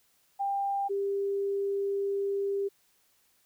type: tone pair in turn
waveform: sine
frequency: 795 / 397.5 Hz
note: G5 / G4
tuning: +24 / +24 cents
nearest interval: octave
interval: 1200 cents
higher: first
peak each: -27 / -27 dBFS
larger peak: neither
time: 0.39-0.89 / 0.89-2.69 s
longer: second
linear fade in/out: 20 ms
effects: white hiss -68 dBFS RMS until 3.45 s